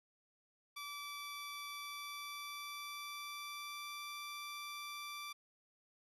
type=tone with pitch glide; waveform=15% pulse; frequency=1158 to 1171.5 Hz; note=D6 to D6; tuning=-25 to -5 cents; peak=-38 dBFS; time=0.76-5.33 s; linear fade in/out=10 ms; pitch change=+20 cents; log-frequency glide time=1.72-4.08 s; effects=resampled to 32000 Hz